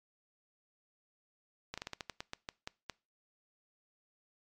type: slowing click train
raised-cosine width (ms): 0.2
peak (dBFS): -22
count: 12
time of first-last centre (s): 1.74-2.897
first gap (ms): 36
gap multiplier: 1.2
effects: noise-tail reverb RT60 0.3 s tail -23 dB re dry + MP3 96 kbps